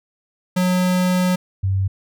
square / sine tone pair in turn, 182.1 / 96.27 Hz, F#3 / G2, -27 / -31 cents, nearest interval major seventh, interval 1104 cents, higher first, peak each -16 dBFS, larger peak neither, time 0.56-1.36 / 1.63-1.88 s, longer first, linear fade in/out 10 ms, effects none

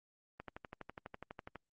click train, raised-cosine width 0.5 ms, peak -30 dBFS, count 15, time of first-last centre 0.4-1.557 s, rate 12.1 Hz, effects Opus 32 kbps

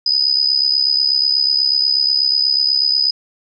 sine tone with amplitude modulation, 4991 Hz, D#8, 5 cents sharp, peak -9 dBFS, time 0.06-3.11 s, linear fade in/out 5 ms, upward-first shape sine, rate 68.2 Hz, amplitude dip 75%, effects none

